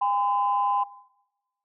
sine tone pair together, 809 / 1019.3 Hz, G#5 / C6, -46 / -46 cents, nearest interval major third, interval 400 cents, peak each -23 dBFS, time 0.01-0.84 s, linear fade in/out 10 ms, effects noise-tail reverb RT60 1.0 s tail -20 dB re dry + tanh soft clip ceiling -13 dBFS

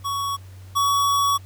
square tone pair in turn, 1119 / 1126.8 Hz, C#6 / C#6, +16 / +28 cents, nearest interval unison, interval 12 cents, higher second, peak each -24 / -18 dBFS, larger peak second, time 0.04-0.37 / 0.75-1.38 s, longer second, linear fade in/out 20 ms, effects added 94 Hz sine -39 dBFS peak until 1.45 s + pink hiss -53 dBFS RMS until 1.45 s

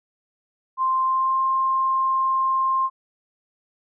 sine tone with pitch glide, 1046.5 to 1057.4 Hz, C6 to C6, 0 to +18 cents, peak -18 dBFS, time 0.77-2.9 s, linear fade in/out 50 ms, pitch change +18 cents, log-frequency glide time 1.03-1.41 s, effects none

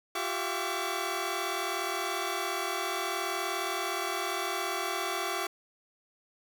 15% pulse tone cluster, 354.1 / 393.6 / 671 / 1140 Hz, F4 / G4 / E5 / C#6, +24 / +7 / +31 / +48 cents, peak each -30 dBFS, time 0.15-5.47 s, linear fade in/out 5 ms, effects none

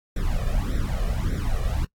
brown noise with flanger, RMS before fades -24 dBFS, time 0.16-1.85 s, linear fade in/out 5 ms, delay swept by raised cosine 0.52 to 1.72 ms, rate 1.7 Hz, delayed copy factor +1, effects noise-tail reverb RT60 0.1 s tail -21 dB re dry + AAC 64 kbps

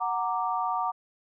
sine chord, Gb augmented, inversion none, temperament equal with one note detuned, 740 / 928 / 1174.7 Hz, Gb5 / Bb5 / D6, 0 / -8 / 0 cents, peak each -30 dBFS, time 0-0.92 s, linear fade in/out 20 ms, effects none

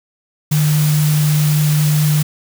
sine tone in noise, 150.8 Hz, D3, 46 cents sharp, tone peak -11 dBFS, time 0.51-2.23 s, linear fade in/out 10 ms, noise white, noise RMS -24 dBFS, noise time 0.51-2.23 s, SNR +10 dB, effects none

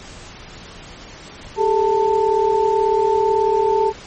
sine tone cluster, 399.1 / 437.3 / 889 Hz, G4 / A4 / A5, +31 / -11 / +18 cents, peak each -18 dBFS, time 1.56-3.93 s, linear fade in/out 50 ms, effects pink hiss -38 dBFS RMS until 4.06 s + MP3 32 kbps

